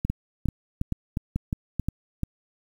two click trains, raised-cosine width 5 ms, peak -13 / -13 dBFS, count 6 / 6, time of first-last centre 0.05-2.233 / 0.1-1.886 s, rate 2.29 / 2.8 Hz, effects 8-bit

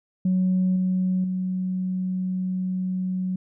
sine tone with level steps, 185 Hz, F#3, in tune, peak -17 / -19 / -23 dBFS, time 0.25-3.36 s, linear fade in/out 5 ms, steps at 0.76 / 1.24 s, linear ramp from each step 2 ms, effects tanh soft clip ceiling -15 dBFS

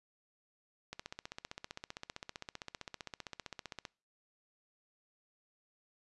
click train, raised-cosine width 0.2 ms, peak -25 dBFS, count 46, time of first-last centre 0.93-3.852 s, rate 15.4 Hz, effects noise-tail reverb RT60 0.4 s tail -25 dB re dry + resampled to 24000 Hz

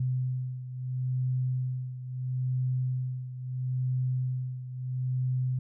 sine beating tone pair, 127.6 / 128.35 Hz, C3 / C3, -43 / -33 cents, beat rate 0.75 Hz, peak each -29 / -34 dBFS, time 0-5.59 s, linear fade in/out 5 ms, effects none

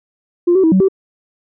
sine tone with pitch steps, 349 / 379.6 / 322.2 / 189 / 384.5 Hz, F4 / F#4 / E4 / F#3 / G4, -1 / +44 / -39 / +37 / -33 cents, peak -7 dBFS, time 0.47-0.885 s, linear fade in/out 10 ms, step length 83 ms, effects tanh soft clip ceiling -4 dBFS

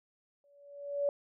sine tone with exponential growth, 570 Hz, C#5, 48 cents sharp, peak -25 dBFS, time 0.44-1.09 s, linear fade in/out 1 ms, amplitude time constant 140 ms, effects none

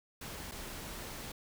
pink noise with dropouts, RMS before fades -44 dBFS, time 0.21-1.32 s, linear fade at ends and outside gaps 5 ms, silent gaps 0.514-0.518 s, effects none

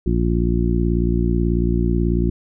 harmonic tone, 58.27 Hz, A#1, in tune, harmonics 1 / 2 / 3 / 4 / 5 / 6, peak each -19 / -24 / -22 / -25 / -27 / -24 dBFS, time 0.06-2.3 s, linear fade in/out 5 ms, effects none

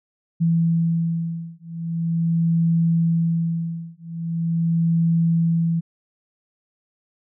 sine beating tone pair, 166.1 / 166.52 Hz, E3 / E3, +13 / +18 cents, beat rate 0.42 Hz, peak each -21 dBFS, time 0.4-5.81 s, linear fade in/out 20 ms, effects none

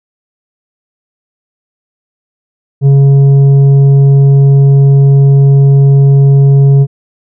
sine tone with tanh clipping, 138.59 Hz, C#3, in tune, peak -3 dBFS, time 2.81-6.87 s, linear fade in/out 50 ms, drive 6 dB, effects none

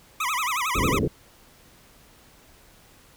25% pulse tone with vibrato, 1122 Hz, C#6, 21 cents sharp, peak -20 dBFS, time 0.2-0.99 s, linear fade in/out 5 ms, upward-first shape sine, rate 11 Hz, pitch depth 260 cents each way
white low-pass noise, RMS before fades -24 dBFS, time 0.75-1.08 s, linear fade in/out 5 ms, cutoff 470 Hz, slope 48 dB/octave
effects pink hiss -54 dBFS RMS until 3.16 s

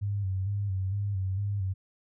sine tone with vibrato, 98 Hz, G2, in tune, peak -27 dBFS, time 0.01-1.74 s, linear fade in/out 20 ms, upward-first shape square, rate 2.2 Hz, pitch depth 57 cents each way, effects none

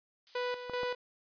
violet noise, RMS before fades -44 dBFS, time 0.27-0.65 s, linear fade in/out 0 ms
sawtooth tone with tremolo, 493.9 Hz, B4, in tune, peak -28 dBFS, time 0.35-0.95 s, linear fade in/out 5 ms, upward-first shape square, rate 2.6 Hz, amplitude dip 65%
clicks, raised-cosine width 1 ms, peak -27 dBFS, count 2, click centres 0.697 / 0.833 s
effects resampled to 11025 Hz

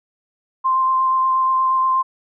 sine tone with vibrato, 1046.5 Hz, C6, in tune, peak -14 dBFS, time 0.64-2.03 s, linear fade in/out 20 ms, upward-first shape sine, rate 8.4 Hz, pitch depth 10 cents each way, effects none

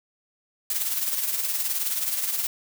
blue noise with tremolo, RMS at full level -24 dBFS, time 0.7-2.47 s, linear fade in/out 2 ms, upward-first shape triangle, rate 19 Hz, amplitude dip 60%, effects none

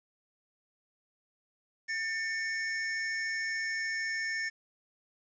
square tone pair together, 1793.2 / 2217 Hz, A6 / C#7, +32 / 0 cents, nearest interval major third, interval 368 cents, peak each -33 / -39 dBFS, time 1.88-4.5 s, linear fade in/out 20 ms, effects resampled to 16000 Hz + 10-bit

